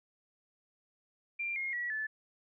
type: tone with pitch steps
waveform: sine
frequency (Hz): 2377 / 2142 / 1930.7 / 1740.1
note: D7 / C7 / B6 / A6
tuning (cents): +20 / +40 / -40 / -20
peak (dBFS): -33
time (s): 1.39-2.07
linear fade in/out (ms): 10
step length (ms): 170
effects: none